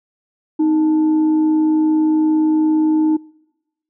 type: tone with frequency modulation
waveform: sine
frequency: 311.7 Hz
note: D#4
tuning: 3 cents sharp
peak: -12 dBFS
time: 0.59-3.17 s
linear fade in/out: 10 ms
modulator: 566 Hz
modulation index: 0.23
effects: noise-tail reverb RT60 1.0 s tail -26 dB re dry